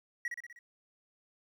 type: tone with echo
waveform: triangle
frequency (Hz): 1914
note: A#6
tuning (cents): +45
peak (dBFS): -30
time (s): 0.25-0.28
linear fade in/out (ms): 2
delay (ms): 62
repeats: 5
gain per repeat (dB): -4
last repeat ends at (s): 0.59
effects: 12-bit